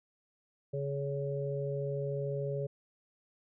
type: harmonic tone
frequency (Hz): 140.2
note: C#3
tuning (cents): +20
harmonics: 1 / 3 / 4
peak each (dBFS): -35 / -37 / -38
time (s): 0.73-2.67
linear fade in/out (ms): 10
effects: none